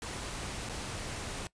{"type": "noise with dropouts", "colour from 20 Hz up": "pink", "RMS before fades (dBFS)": -39, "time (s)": [0.02, 1.47], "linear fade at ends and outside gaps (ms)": 1, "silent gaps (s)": [0.689, 0.695], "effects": ["noise-tail reverb RT60 0.1 s tail -20 dB re dry", "resampled to 22050 Hz"]}